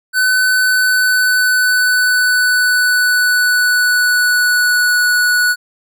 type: tone with pitch glide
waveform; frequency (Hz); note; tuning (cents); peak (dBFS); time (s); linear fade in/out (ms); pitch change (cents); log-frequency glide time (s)
square; 1509 to 1472; F#6 to F#6; +34 to -9; -11; 0.13-5.56; 50; -43; 0.44-5.06
effects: none